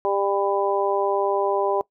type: harmonic tone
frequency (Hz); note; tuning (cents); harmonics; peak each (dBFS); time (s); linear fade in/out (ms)
199; G3; +26; 2 / 3 / 4 / 5; -23 / -25 / -26 / -27; 0.05-1.81; 0
effects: noise-tail reverb RT60 0.1 s tail -21 dB re dry